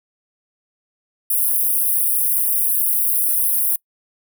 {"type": "high-pass noise", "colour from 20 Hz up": "white", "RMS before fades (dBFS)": -18, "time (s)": [1.3, 3.76], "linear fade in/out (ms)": 5, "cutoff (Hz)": 9400, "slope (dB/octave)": 96, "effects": ["noise-tail reverb RT60 0.1 s tail -25 dB re dry"]}